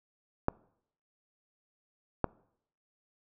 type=clicks; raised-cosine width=1 ms; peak=-12 dBFS; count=2; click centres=0.484 / 2.243 s; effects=noise-tail reverb RT60 0.7 s tail -24 dB re dry